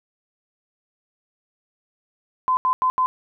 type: tone bursts at uneven times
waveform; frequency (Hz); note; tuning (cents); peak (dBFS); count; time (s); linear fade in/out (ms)
sine; 1023; C6; -39; -16; 4; 2.48-2.57 / 2.65-2.73 / 2.82-2.9 / 2.98-3.06; 0
effects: none